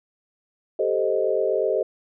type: chord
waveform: sine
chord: A half-diminished seventh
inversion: third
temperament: equal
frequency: 392 / 440 / 523.3 / 622.3 Hz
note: G4 / A4 / C5 / Eb5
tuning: 0 / 0 / 0 / 0 cents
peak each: -25 dBFS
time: 0.79-1.83 s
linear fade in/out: 5 ms
effects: none